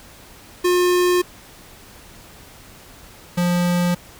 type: tone pair in turn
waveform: square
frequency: 357.7 / 176.13 Hz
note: F4 / F3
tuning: +41 / +15 cents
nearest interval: octave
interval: 1226 cents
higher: first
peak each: -15 / -17 dBFS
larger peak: first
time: 0.64-1.22 / 3.37-3.95 s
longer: neither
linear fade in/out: 10 ms
effects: pink hiss -44 dBFS RMS until 4.19 s